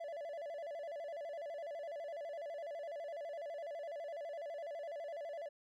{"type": "tone with vibrato", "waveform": "triangle", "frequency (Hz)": 622.3, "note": "D#5", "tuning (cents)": 0, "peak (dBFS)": -40, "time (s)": [0, 5.49], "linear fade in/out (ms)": 10, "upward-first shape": "square", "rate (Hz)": 12, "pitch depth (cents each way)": 130, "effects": []}